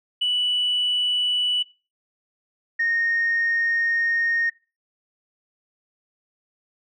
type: tone pair in turn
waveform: sine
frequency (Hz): 2960 / 1850.2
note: F#7 / A#6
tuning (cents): 0 / -13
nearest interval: minor sixth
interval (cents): 813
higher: first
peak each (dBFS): -18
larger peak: neither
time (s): 0.21-1.63 / 2.79-4.5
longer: second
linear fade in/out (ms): 10
effects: noise-tail reverb RT60 0.3 s tail -20 dB re dry + tanh soft clip ceiling -15 dBFS